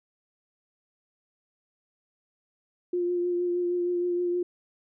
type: tone with vibrato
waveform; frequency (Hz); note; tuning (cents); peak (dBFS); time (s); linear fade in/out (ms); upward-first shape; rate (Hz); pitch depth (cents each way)
sine; 352.7; F4; +17; -24; 2.93-4.43; 5; triangle; 6.4; 22
effects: none